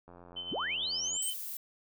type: click train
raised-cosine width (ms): 1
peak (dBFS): -38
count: 96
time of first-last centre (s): 0.08-1.163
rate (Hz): 87.7
type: tone with tremolo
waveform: sine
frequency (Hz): 3063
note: G7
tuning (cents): -41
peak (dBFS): -35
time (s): 0.36-1.34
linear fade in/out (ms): 10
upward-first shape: sine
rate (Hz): 8.8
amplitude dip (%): 55
type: linear sweep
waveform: sine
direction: up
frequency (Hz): 69.1 to 8870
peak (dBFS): -32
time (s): 0.51-1.31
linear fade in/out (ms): 20
type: noise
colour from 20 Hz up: violet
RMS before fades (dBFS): -40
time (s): 1.22-1.57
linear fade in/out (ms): 2
effects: none